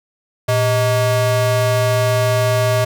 square ring-modulated tone, 256.7 Hz, C4, 33 cents flat, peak -11 dBFS, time 0.48-2.85 s, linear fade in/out 10 ms, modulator 371 Hz, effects none

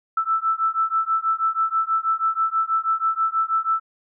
sine beating tone pair, 1318.5 / 1324.7 Hz, E6 / E6, 0 / +8 cents, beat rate 6.2 Hz, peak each -22 dBFS, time 0.17-3.8 s, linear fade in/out 5 ms, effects none

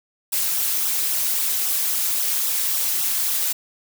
blue noise with flanger, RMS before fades -22 dBFS, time 0.32-3.53 s, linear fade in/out 10 ms, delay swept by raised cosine 0.43 to 5.63 ms, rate 3.7 Hz, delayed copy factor -1, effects none

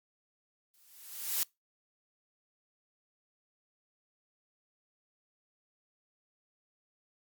blue noise with exponential growth, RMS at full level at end -28 dBFS, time 0.74-1.43 s, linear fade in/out 0 ms, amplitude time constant 150 ms, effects noise-tail reverb RT60 0.2 s tail -25 dB re dry + Opus 48 kbps

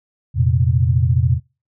sine chord, F suspended fourth, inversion none, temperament equal with one note detuned, 86.35 / 116.54 / 130.81 Hz, F2 / Bb2 / C3, -19 / 0 / 0 cents, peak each -17 dBFS, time 0.34-1.4 s, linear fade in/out 50 ms, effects noise-tail reverb RT60 0.3 s tail -25 dB re dry

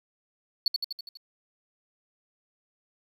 triangle tone with echo, 4436 Hz, C#8, in tune, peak -18 dBFS, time 0.66-0.68 s, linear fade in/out 2 ms, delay 82 ms, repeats 6, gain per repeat -4 dB, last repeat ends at 1.172 s, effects tanh soft clip ceiling -16 dBFS + 10-bit

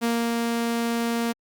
sawtooth tone with ADSR envelope, 233.1 Hz, A#3, in tune, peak -17 dBFS, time 0.01-1.33 s, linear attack 30 ms, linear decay 250 ms, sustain -2 dB, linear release 19 ms, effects Opus 48 kbps

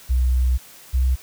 sine tone pair in turn, 63 / 64.1 Hz, B1 / C2, +35 / -35 cents, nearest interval unison, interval 30 cents, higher second, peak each -15 dBFS, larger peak neither, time 0.09-0.58 / 0.93-1.16 s, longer first, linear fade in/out 20 ms, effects white hiss -45 dBFS RMS until 1.22 s

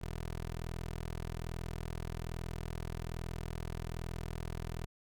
15% pulse tone, 41.2 Hz, E1, in tune, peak -32 dBFS, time 0.01-4.86 s, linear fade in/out 10 ms, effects none

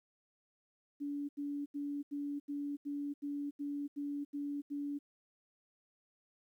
sine tone bursts, 287 Hz, D4, 40 cents flat, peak -36 dBFS, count 11, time 1-4.99 s, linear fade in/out 20 ms, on 290 ms, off 80 ms, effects 12-bit

